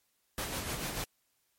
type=noise with tremolo; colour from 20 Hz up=pink; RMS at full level=-35 dBFS; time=0.38-1.04 s; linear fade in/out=0 ms; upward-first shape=sine; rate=6.8 Hz; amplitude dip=45%; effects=white hiss -75 dBFS RMS until 1.58 s + MP3 64 kbps